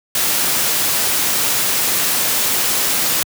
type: noise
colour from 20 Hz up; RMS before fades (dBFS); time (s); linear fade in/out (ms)
white; -17; 0.15-3.23; 2
effects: high-pass 100 Hz 12 dB/octave